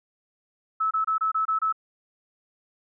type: tone bursts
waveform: sine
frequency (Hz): 1302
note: E6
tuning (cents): -22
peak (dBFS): -21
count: 7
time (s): 0.8-1.726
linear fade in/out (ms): 10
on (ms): 110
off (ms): 26
effects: none